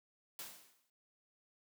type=noise with exponential decay; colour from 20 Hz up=white; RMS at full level=-44 dBFS; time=0.39-0.9 s; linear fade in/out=2 ms; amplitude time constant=110 ms; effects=noise-tail reverb RT60 0.2 s tail -21 dB re dry + high-pass 150 Hz 12 dB/octave